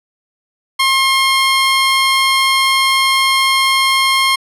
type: tone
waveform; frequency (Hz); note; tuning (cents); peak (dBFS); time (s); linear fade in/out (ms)
15% pulse; 1069; C6; +37; -4; 0.79-4.36; 10
effects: low-pass 11000 Hz 12 dB/octave